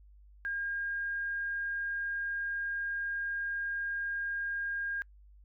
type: tone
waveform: sine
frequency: 1616 Hz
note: G#6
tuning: 48 cents flat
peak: -32 dBFS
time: 0.45-5.02 s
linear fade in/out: 0 ms
effects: noise-tail reverb RT60 0.1 s tail -26 dB re dry + added 50 Hz sine -54 dBFS peak until 5.44 s